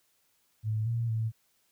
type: tone with pitch steps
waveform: sine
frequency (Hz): 108.8 / 116.4 / 111.7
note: A2 / A#2 / A2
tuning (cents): -19 / -2 / +27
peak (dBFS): -27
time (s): 0.63-1.32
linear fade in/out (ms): 50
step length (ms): 230
effects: white hiss -71 dBFS RMS until 1.71 s